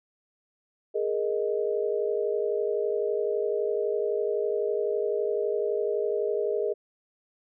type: chord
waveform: sine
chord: Ab suspended second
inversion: none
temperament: just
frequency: 415.3 / 467.2 / 623 Hz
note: Ab4 / Bb4 / Eb5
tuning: 0 / +4 / +2 cents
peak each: -27 / -29 / -32 dBFS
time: 0.94-6.74 s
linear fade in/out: 20 ms
effects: none